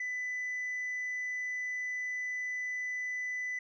sine tone, 1997 Hz, B6, 19 cents sharp, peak -31 dBFS, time 0-3.59 s, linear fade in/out 5 ms, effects tanh soft clip ceiling -32 dBFS

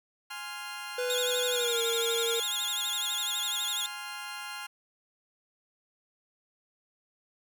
20% pulse chord, F minor, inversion first, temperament equal, 830.6 / 1046.5 / 1396.9 Hz, Ab5 / C6 / F6, 0 / 0 / 0 cents, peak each -38 / -39 / -35 dBFS, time 0.3-4.67 s, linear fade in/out 10 ms
square tone with pitch glide, 495.7 to 462.5 Hz, B4 to A#4, +6 to -14 cents, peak -30 dBFS, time 0.98-2.4 s, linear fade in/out 5 ms, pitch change -120 cents, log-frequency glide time 1.5-1.8 s
sawtooth tone with vibrato, 3520 Hz, A7, in tune, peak -27 dBFS, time 1.1-3.86 s, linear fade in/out 0 ms, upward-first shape sine, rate 12 Hz, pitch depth 120 cents each way
effects none

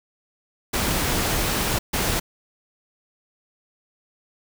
pink noise bursts at uneven times, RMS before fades -23 dBFS, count 2, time 0.73-1.79 / 1.93-2.2 s, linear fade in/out 10 ms, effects none

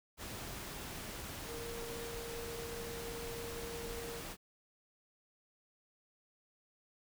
sine tone in noise, 466.2 Hz, A#4, in tune, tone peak -44 dBFS, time 1.46-4.22 s, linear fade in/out 50 ms, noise pink, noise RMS -45 dBFS, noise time 0.17-4.37 s, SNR -2 dB, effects none

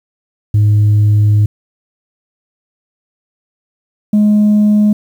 sine tone pair in turn, 104.8 / 209.6 Hz, G#2 / G#3, +16 / +16 cents, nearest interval octave, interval 1200 cents, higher second, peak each -4 dBFS, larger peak neither, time 0.54-1.46 / 4.13-4.93 s, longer first, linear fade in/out 5 ms, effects tanh soft clip ceiling -5 dBFS + 7-bit

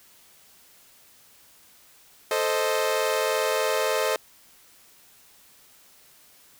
sawtooth chord, A diminished, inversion none, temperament equal, 440 / 523.3 / 622.3 Hz, A4 / C5 / Eb5, 0 / 0 / 0 cents, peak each -23 dBFS, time 2.31-4.16 s, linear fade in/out 2 ms, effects white hiss -55 dBFS RMS until 6.59 s

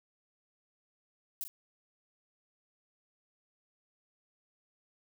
violet noise with echo, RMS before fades -37 dBFS, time 1.41-1.44 s, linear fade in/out 0 ms, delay 40 ms, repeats 1, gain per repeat -8 dB, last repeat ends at 1.48 s, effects none

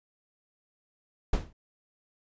brown noise with exponential decay, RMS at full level -21 dBFS, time 1.33-1.53 s, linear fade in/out 5 ms, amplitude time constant 42 ms, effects resampled to 16000 Hz

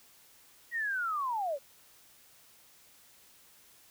sine linear sweep, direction down, 1923 to 522 Hz, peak -30 dBFS, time 0.71-1.59 s, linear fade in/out 50 ms, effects white hiss -60 dBFS RMS until 3.9 s

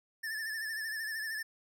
square tone with vibrato, 1760 Hz, A6, in tune, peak -36 dBFS, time 0.23-1.43 s, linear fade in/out 10 ms, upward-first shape sine, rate 13 Hz, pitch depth 57 cents each way, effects none

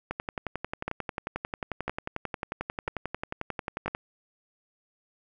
two click trains, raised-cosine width 0.5 ms, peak -16 / -15 dBFS, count 44 / 4, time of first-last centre 0.11-3.949 / 0.88-3.88 s, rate 11.2 / 1 Hz, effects none

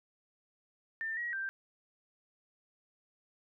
sine tone with pitch steps, 1794 / 1905 / 1572 Hz, A6 / A#6 / G6, +33 / +37 / +4 cents, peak -34 dBFS, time 1.01-1.49 s, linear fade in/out 0 ms, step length 160 ms, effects none

